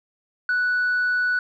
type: tone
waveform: sine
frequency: 1480 Hz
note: F#6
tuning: in tune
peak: -17 dBFS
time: 0.49-1.39 s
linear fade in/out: 2 ms
effects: tanh soft clip ceiling -17 dBFS